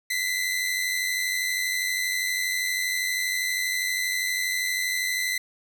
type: tone pair together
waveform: sawtooth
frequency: 1975.5 / 2068 Hz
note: B6 / C7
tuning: 0 / -21 cents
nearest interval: minor second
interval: 79 cents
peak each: -24 dBFS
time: 0.1-5.38 s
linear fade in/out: 5 ms
effects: none